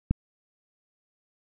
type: click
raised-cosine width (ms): 5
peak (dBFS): -10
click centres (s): 0.11
effects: none